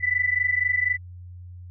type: tone pair together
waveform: sine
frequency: 1975.5 / 1999.6 Hz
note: B6 / B6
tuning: 0 / +21 cents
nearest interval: unison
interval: 21 cents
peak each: -23 dBFS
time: 0-0.98 s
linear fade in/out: 50 ms
effects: added 89 Hz sine -38 dBFS peak until 1.7 s

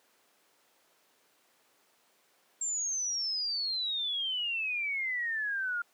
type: exponential sweep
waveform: sine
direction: down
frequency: 7459 to 1396.9 Hz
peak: -30 dBFS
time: 2.61-5.82 s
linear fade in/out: 5 ms
effects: pink hiss -67 dBFS RMS until 5.93 s + high-pass 400 Hz 12 dB/octave

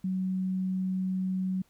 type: tone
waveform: sine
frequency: 187 Hz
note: F#3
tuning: 19 cents sharp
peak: -27 dBFS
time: 0.04-1.62 s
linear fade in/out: 5 ms
effects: pink hiss -67 dBFS RMS until 1.69 s

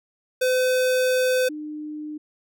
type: tone pair in turn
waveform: square / sine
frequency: 509 / 302.7 Hz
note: C5 / D#4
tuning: -48 / -48 cents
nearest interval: major sixth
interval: 900 cents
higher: first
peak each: -19 / -30 dBFS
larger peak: first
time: 0.41-1.49 / 1.49-2.18 s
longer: first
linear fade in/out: 10 ms
effects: none

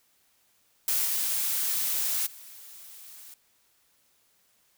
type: noise with level steps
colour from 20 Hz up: blue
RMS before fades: -26 / -28 / -47 dBFS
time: 0.88-3.34 s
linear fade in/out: 2 ms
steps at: 1.04 / 2.26 s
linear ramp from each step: 10 ms
effects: white hiss -67 dBFS RMS until 4.77 s

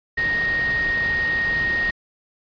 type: tone in noise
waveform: sine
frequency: 1864.7 Hz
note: A#6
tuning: in tune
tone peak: -19 dBFS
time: 0.17-1.91 s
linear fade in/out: 10 ms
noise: pink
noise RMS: -31 dBFS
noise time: 0.17-1.91 s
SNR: +9 dB
effects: resampled to 11025 Hz

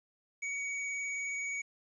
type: tone with vibrato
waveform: square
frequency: 2252 Hz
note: C#7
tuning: 27 cents sharp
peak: -35 dBFS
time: 0.42-1.62 s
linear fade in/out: 10 ms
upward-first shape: sine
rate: 19 Hz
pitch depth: 14 cents each way
effects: resampled to 22050 Hz + 11-bit

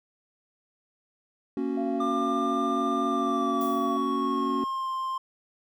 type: chord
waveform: triangle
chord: F# major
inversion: first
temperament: equal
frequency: 233.1 / 277.2 / 370 Hz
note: A#3 / C#4 / F#4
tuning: 0 / 0 / 0 cents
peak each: -30 / -27 / -30 dBFS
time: 1.57-4.64 s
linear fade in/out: 2 ms
type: tone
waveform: sine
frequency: 685 Hz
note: F5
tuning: 34 cents flat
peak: -32 dBFS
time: 1.77-3.97 s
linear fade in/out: 5 ms
type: tone with pitch glide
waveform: triangle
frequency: 1194 to 1051.5 Hz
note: D6 to C6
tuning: +28 to +8 cents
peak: -26 dBFS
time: 2-5.18 s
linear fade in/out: 5 ms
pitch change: -220 cents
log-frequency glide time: 3.07-4.9 s
type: noise with exponential decay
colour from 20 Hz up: violet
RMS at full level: -40 dBFS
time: 3.61-4.21 s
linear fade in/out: 1 ms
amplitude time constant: 130 ms
effects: none

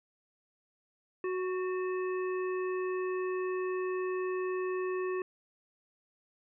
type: harmonic tone with a mistuned harmonic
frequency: 370 Hz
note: F#4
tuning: in tune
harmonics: 1 / 3 / 5 / 7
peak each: -31 / -41 / -45 / -48 dBFS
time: 1.24-5.22 s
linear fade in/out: 2 ms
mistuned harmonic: 5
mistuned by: -36 cents
effects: none

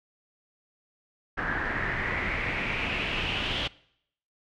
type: noise with low-pass filter sweep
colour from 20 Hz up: pink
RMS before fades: -30 dBFS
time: 1.37-3.68 s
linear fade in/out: 10 ms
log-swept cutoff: 1600 to 3200 Hz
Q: 5.1
effects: noise-tail reverb RT60 0.7 s tail -22 dB re dry

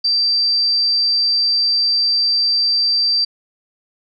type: tone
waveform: sine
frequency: 4685 Hz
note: D8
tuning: 5 cents flat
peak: -13 dBFS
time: 0.04-3.25 s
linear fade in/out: 10 ms
effects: none

